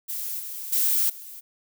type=noise with level steps; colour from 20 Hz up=violet; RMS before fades=-31 / -35 / -22 / -41 dBFS; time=0.08-1.41 s; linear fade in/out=20 ms; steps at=0.39 / 0.72 / 1.09 s; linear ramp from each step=10 ms; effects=none